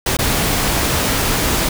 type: noise with dropouts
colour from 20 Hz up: pink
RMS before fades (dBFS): -17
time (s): 0.06-1.69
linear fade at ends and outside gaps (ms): 5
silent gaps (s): 0.17-0.188
effects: none